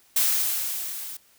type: noise with level ramp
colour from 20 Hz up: blue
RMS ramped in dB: -20 to -37 dBFS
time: 0.16-1.17 s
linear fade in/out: 5 ms
effects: white hiss -59 dBFS RMS until 1.38 s